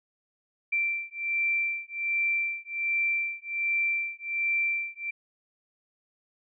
sine beating tone pair, 2349 / 2350.3 Hz, D7 / D7, 0 / +1 cents, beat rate 1.3 Hz, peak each -29 dBFS, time 0.72-5.11 s, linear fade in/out 10 ms, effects none

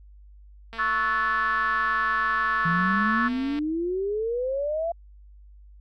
click train, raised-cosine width 0.3 ms, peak -24 dBFS, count 650, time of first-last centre 0.73-3.589 s, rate 227 Hz
sine chord, F# minor seventh, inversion second, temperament equal with one note detuned, 1108.7 / 1318.5 / 1480 / 1738.8 Hz, C#6 / E6 / F#6 / A6, 0 / 0 / 0 / -21 cents, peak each -26 / -28 / -31 / -26 dBFS, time 0.78-3.29 s, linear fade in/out 20 ms
sine exponential sweep, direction up, 163.1 to 688 Hz, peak -24 dBFS, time 2.65-4.92 s, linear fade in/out 5 ms
effects added 50 Hz sine -46 dBFS peak until 5.8 s

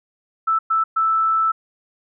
sine tone bursts at uneven times, 1318.5 Hz, E6, in tune, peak -15 dBFS, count 3, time 0.47-0.59 / 0.7-0.84 / 0.96-1.52 s, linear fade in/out 10 ms, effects none

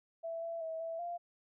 sine tone with pitch steps, 662 / 668 / 647 / 659 / 694 Hz, E5 / E5 / E5 / E5 / F5, +7 / +23 / -32 / -1 / -11 cents, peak -37 dBFS, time 0.23-1.18 s, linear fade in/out 20 ms, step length 190 ms, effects none

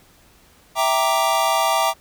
square chord, E half-diminished seventh, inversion none, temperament equal, 659.3 / 784 / 932.3 / 1174.7 Hz, E5 / G5 / Bb5 / D6, 0 / 0 / 0 / 0 cents, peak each -23 dBFS, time 0.75-1.94 s, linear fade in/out 50 ms, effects pink hiss -53 dBFS RMS until 2 s

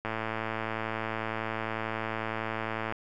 click train, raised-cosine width 0.5 ms, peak -17 dBFS, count 320, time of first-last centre 0.05-2.924 s, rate 111 Hz, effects none

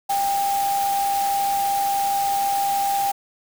sine tone in noise, 796 Hz, G5, 26 cents sharp, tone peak -19 dBFS, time 0.09-3.12 s, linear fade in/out 10 ms, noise white, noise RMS -31 dBFS, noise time 0.09-3.12 s, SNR +9 dB, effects none

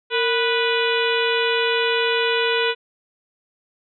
harmonic tone with a mistuned harmonic, 492.5 Hz, B4, 5 cents flat, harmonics 1 / 2 / 3 / 4 / 5 / 6 / 7 / 8, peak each -21 / -27 / -25 / -30 / -26 / -27 / -28 / -33 dBFS, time 0.1-2.75 s, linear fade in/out 50 ms, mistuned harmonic 1, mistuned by -110 cents, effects none

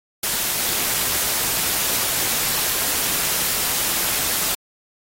white noise with amplitude modulation, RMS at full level -19 dBFS, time 0.23-4.55 s, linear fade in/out 5 ms, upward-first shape sine, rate 267 Hz, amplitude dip 55%, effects AAC 48 kbps

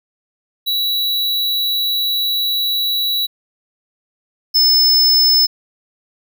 square tone pair in turn, 3922 / 5235 Hz, B7 / E8, -13 / -13 cents, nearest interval perfect fourth, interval 500 cents, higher second, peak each -16 / -10 dBFS, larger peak second, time 0.66-3.27 / 4.54-5.47 s, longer first, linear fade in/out 20 ms, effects none

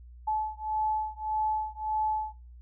sine beating tone pair, 862 / 863.7 Hz, A5 / A5, -36 / -32 cents, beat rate 1.7 Hz, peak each -31 dBFS, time 0.27-2.34 s, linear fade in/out 10 ms, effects noise-tail reverb RT60 0.4 s tail -25 dB re dry + added 60 Hz sine -46 dBFS peak until 2.61 s

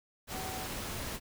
sine tone in noise, 753 Hz, F#5, 30 cents sharp, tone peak -42 dBFS, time 0.31-0.68 s, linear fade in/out 50 ms, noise pink, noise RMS -39 dBFS, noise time 0.27-1.2 s, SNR -6 dB, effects none

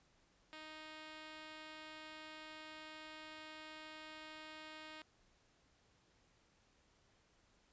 5% pulse tone, 311.1 Hz, D#4, in tune, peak -39 dBFS, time 0.53-5.02 s, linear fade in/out 0 ms, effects pink hiss -73 dBFS RMS until 7.72 s + resampled to 16000 Hz

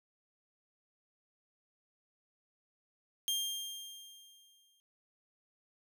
sawtooth tone with exponential decay, 3200 Hz, G7, 35 cents sharp, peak -27 dBFS, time 3.28-4.8 s, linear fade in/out 0 ms, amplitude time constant 330 ms, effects none

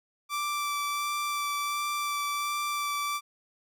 sawtooth tone with vibrato, 1168 Hz, D6, 10 cents flat, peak -25 dBFS, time 0.29-3.21 s, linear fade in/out 50 ms, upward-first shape sine, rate 1.4 Hz, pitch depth 11 cents each way, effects none

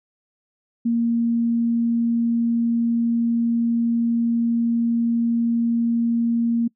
sine tone, 233.1 Hz, A#3, in tune, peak -17 dBFS, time 0.85-6.68 s, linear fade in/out 10 ms, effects noise-tail reverb RT60 0.1 s tail -24 dB re dry

